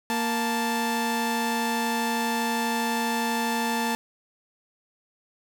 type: tone pair together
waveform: sawtooth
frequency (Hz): 233.1 / 880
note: A#3 / A5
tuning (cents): 0 / 0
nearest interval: octave + major seventh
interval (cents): 2300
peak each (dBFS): -23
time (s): 0.1-3.95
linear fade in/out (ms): 0
effects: none